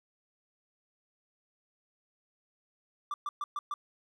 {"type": "tone bursts", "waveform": "triangle", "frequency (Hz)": 1174.7, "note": "D6", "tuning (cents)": 0, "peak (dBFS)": -30, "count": 5, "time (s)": [3.11, 3.74], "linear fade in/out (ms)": 2, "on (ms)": 30, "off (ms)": 120, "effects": []}